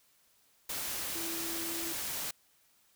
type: tone in noise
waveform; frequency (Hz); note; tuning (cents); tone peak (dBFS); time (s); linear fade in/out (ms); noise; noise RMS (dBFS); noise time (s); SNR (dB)
sine; 331.9; E4; +12; -41; 1.15-1.93; 5; white; -37; 0.69-2.31; -7
effects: white hiss -68 dBFS RMS until 2.95 s